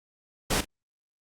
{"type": "noise with echo", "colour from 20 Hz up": "pink", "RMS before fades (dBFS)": -25, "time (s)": [0.5, 0.61], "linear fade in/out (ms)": 10, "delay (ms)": 39, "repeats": 1, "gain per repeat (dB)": -15, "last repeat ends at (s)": 0.649, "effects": ["low-pass 12000 Hz 12 dB/octave", "Opus 48 kbps"]}